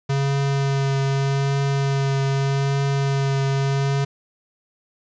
square tone with vibrato, 137.8 Hz, C#3, 10 cents flat, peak -19 dBFS, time 0.09-4.05 s, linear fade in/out 10 ms, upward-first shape triangle, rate 0.82 Hz, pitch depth 16 cents each way, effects resampled to 16000 Hz + 8-bit

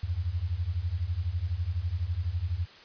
sine beating tone pair, 80.5 / 92.5 Hz, E2 / F#2, -41 / 0 cents, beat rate 12 Hz, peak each -31 / -30 dBFS, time 0.03-2.66 s, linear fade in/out 5 ms, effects white hiss -51 dBFS RMS until 2.84 s + resampled to 11025 Hz

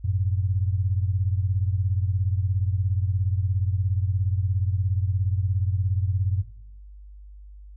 sine beating tone pair, 91.9 / 108.9 Hz, F#2 / A2, -11 / -17 cents, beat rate 17 Hz, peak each -22 / -26 dBFS, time 0.04-6.43 s, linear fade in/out 10 ms, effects noise-tail reverb RT60 0.8 s tail -18 dB re dry + added 50 Hz sine -41 dBFS peak until 7.76 s

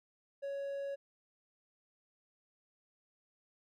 triangle tone, 557 Hz, C#5, 8 cents sharp, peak -35 dBFS, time 0.42-0.96 s, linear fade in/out 20 ms, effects none

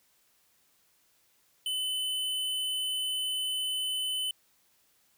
square tone, 3023 Hz, F#7, 36 cents sharp, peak -30 dBFS, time 1.66-4.31 s, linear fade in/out 2 ms, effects white hiss -68 dBFS RMS until 5.17 s

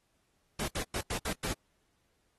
pink noise bursts at uneven times, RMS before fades -35 dBFS, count 6, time 0.59-0.68 / 0.75-0.83 / 0.94-1.01 / 1.1-1.18 / 1.25-1.33 / 1.43-1.53 s, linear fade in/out 5 ms, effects pink hiss -75 dBFS RMS until 2.38 s + AAC 32 kbps

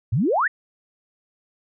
sine exponential sweep, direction up, 96.3 to 1975.5 Hz, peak -17 dBFS, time 0.12-0.48 s, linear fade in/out 10 ms, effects none

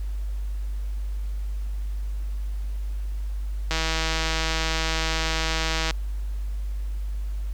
click train, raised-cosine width 0.2 ms, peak -8 dBFS, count 355, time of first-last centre 3.71-5.909 s, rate 161 Hz, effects added 50 Hz sine -26 dBFS peak until 7.53 s + pink hiss -53 dBFS RMS until 7.53 s

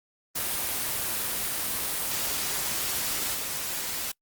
white noise with level steps, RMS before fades -29 / -32 dBFS, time 0.35-4.12 s, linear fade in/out 10 ms, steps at 3.34 s, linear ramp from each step 10 ms, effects noise-tail reverb RT60 0.1 s tail -25 dB re dry + Opus 24 kbps

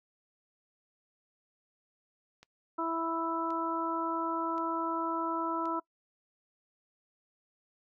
click train, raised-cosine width 0.2 ms, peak -35 dBFS, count 4, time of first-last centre 2.43-5.656 s, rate 0.93 Hz
harmonic tone, 329.6 Hz, E4, in tune, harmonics 1 / 2 / 3 / 4, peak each -35 / -39 / -35 / -35 dBFS, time 2.78-5.8 s, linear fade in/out 10 ms
effects noise-tail reverb RT60 0.1 s tail -23 dB re dry

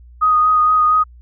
sine tone with vibrato, 1244.5 Hz, D#6, in tune, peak -10 dBFS, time 0.21-1.04 s, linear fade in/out 20 ms, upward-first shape sine, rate 4.3 Hz, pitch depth 16 cents each way, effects added 60 Hz sine -39 dBFS peak until 1.21 s

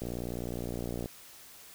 click train, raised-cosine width 2 ms, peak -23 dBFS, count 63, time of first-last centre 0.02-1.059 s, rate 59.7 Hz, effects white hiss -52 dBFS RMS until 1.74 s

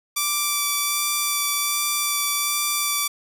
5% pulse tone with vibrato, 1166 Hz, D6, 13 cents flat, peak -9 dBFS, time 0.16-3.08 s, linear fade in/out 10 ms, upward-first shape sine, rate 1.3 Hz, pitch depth 11 cents each way, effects none

